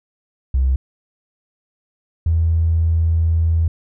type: tone pair in turn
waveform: triangle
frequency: 65.41 / 82.03 Hz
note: C2 / E2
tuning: 0 / -8 cents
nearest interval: major third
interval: 392 cents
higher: second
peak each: -9 dBFS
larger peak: neither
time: 0.54-0.76 / 2.26-3.68 s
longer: second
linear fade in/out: 5 ms
effects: tanh soft clip ceiling -11 dBFS